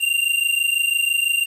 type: tone pair together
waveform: square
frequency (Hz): 2768 / 2794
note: F7 / F7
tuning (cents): -16 / 0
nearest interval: unison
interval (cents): 16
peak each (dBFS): -21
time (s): 0-1.46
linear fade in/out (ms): 20
effects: resampled to 32000 Hz + 8-bit